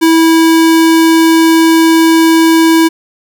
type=tone; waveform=square; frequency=326.3 Hz; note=E4; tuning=18 cents flat; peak=-5 dBFS; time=0.01-2.89 s; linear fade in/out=20 ms; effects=none